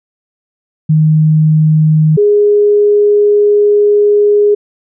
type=tone pair in turn; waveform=sine; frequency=155.6 / 413.6 Hz; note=D#3 / G#4; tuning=0 / -7 cents; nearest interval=octave + perfect fourth; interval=1693 cents; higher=second; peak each=-5 dBFS; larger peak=neither; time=0.89-2.17 / 2.17-4.55 s; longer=second; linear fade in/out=10 ms; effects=none